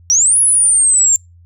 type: exponential two-way sweep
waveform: sine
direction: up then down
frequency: 5588 to 10548 to 7280 Hz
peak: -8 dBFS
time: 0.1-1.16 s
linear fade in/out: 0 ms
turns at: 0.39 s
effects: noise-tail reverb RT60 0.2 s tail -26 dB re dry + added 86 Hz sine -41 dBFS peak until 1.45 s